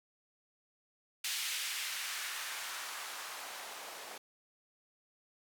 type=noise with band-pass filter sweep; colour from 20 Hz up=blue; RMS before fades=-41 dBFS; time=1.24-4.18 s; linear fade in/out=5 ms; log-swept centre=2800 to 580 Hz; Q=1.1; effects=none